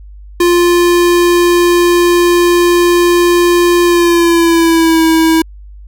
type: tone with pitch glide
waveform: square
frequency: 349.2 to 323.9 Hz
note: F4 to E4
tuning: 0 to -30 cents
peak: -7 dBFS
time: 0.4-5.42 s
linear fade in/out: 5 ms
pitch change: -130 cents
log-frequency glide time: 3.84-5.04 s
effects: added 50 Hz sine -30 dBFS peak until 5.87 s